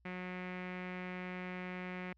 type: tone with low-pass filter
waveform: sawtooth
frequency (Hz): 182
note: F#3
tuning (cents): -28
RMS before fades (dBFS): -43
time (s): 0.05-2.13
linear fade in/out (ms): 5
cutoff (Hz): 2200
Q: 4
effects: added 60 Hz sine -67 dBFS peak until 2.17 s